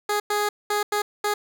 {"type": "tone bursts at uneven times", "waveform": "15% pulse", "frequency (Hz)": 415.3, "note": "G#4", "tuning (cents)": 0, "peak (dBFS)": -15, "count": 5, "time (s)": [[0.09, 0.2], [0.3, 0.49], [0.7, 0.83], [0.92, 1.02], [1.24, 1.34]], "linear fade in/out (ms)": 5, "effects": []}